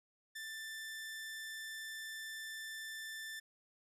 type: tone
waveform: sawtooth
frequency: 1771 Hz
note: A6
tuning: 11 cents sharp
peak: -40 dBFS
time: 0.35-3.4 s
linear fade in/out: 10 ms
effects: resampled to 32000 Hz